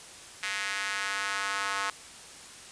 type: tone with high-pass filter sweep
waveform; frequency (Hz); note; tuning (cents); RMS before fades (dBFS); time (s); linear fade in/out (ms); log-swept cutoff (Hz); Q
square; 98.5; G2; +9; -32; 0.43-1.9; 0; 1900 to 1200; 2
effects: white hiss -47 dBFS RMS until 2.71 s + resampled to 22050 Hz